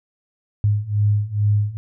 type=beating tone pair; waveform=sine; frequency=102.7 / 105 Hz; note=G#2 / G#2; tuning=-19 / +19 cents; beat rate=2.3 Hz; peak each=-20 / -18 dBFS; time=0.64-1.77 s; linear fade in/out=0 ms; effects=none